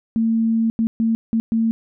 sine tone bursts at uneven times, 225.9 Hz, A3, 46 cents sharp, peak -15 dBFS, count 5, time 0.16-0.7 / 0.79-0.87 / 1-1.15 / 1.33-1.4 / 1.52-1.71 s, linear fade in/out 0 ms, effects none

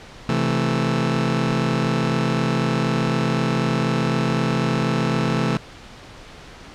sawtooth chord, A minor, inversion first, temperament just, 132 / 165 / 220 Hz, C3 / E3 / A3, +16 / +2 / 0 cents, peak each -19 dBFS, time 0.29-5.57 s, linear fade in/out 0 ms, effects pink hiss -41 dBFS RMS until 6.74 s + low-pass 5000 Hz 12 dB/octave

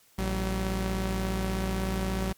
sawtooth tone pair together, 56.49 / 190 Hz, A1 / F#3, +46 / +46 cents, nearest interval octave + major sixth, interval 2100 cents, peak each -26 dBFS, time 0.18-2.33 s, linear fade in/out 10 ms, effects white hiss -61 dBFS RMS until 2.37 s + MP3 96 kbps

